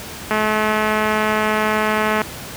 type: click train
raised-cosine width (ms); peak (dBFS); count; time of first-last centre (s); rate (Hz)
0.5; -4; 411; 0.31-2.217; 215
effects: pink hiss -32 dBFS RMS until 2.56 s + high-pass 60 Hz 12 dB/octave